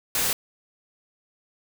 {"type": "noise", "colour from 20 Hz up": "white", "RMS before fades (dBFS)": -24, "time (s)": [0.15, 0.33], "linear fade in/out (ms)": 2, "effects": []}